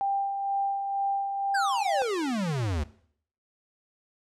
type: tone with tremolo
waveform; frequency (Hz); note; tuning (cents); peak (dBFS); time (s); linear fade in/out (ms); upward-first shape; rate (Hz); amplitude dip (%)
sine; 792; G5; +18; -23; 0.01-2.02; 0; sine; 2.1; 40
type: exponential sweep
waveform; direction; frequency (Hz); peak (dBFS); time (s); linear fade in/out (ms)
square; down; 1654 to 69.3; -27; 1.54-2.84; 10
effects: noise-tail reverb RT60 0.6 s tail -18 dB re dry + low-pass 8000 Hz 12 dB/octave